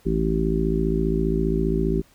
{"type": "harmonic tone", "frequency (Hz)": 55, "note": "A1", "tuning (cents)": 0, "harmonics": [1, 3, 4, 5, 6, 7], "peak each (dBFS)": [-25, -25, -28, -29, -29, -25], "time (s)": [0.05, 2.02], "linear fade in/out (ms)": 20, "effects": ["pink hiss -57 dBFS RMS until 2.14 s"]}